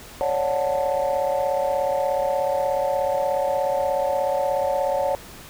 sine chord, D major seventh, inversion third, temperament just, 550.6 / 587.3 / 734.2 / 881 Hz, C#5 / D5 / F#5 / A5, -12 / 0 / -14 / +2 cents, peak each -22 / -25 / -26 / -27 dBFS, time 0.21-5.15 s, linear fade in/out 0 ms, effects tanh soft clip ceiling -13 dBFS + pink hiss -42 dBFS RMS until 5.49 s

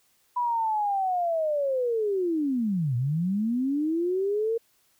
sine linear two-way sweep, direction down then up, 987.8 to 116.54 to 464 Hz, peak -23 dBFS, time 0.36-4.58 s, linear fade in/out 10 ms, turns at 2.96 s, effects white hiss -66 dBFS RMS until 4.99 s

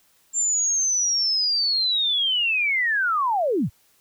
sine linear sweep, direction down, 7350 to 71.2 Hz, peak -19 dBFS, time 0.33-3.7 s, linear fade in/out 50 ms, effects white hiss -61 dBFS RMS until 4 s

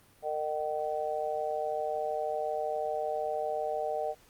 harmonic tone, 152.7 Hz, D#3, 32 cents flat, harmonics 3 / 4 / 5, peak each -36 / -33 / -34 dBFS, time 0.22-4.15 s, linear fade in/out 50 ms, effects pink hiss -61 dBFS RMS until 4.29 s + Opus 32 kbps

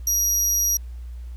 35% pulse tone, 5750 Hz, F8, 50 cents sharp, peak -16 dBFS, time 0.07-0.77 s, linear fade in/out 2 ms, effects added 60 Hz sine -32 dBFS peak until 1.36 s + pink hiss -59 dBFS RMS until 1.36 s

